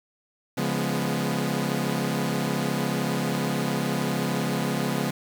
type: chord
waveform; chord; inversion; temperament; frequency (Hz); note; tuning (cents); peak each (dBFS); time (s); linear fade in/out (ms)
sawtooth; C# dominant seventh; none; equal with one note detuned; 140.61 / 174.61 / 207.7 / 246.9; C#3 / E#3 / G#3 / B3; +25 / 0 / 0 / 0; -26; 0.57-5.11; 10
effects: 7-bit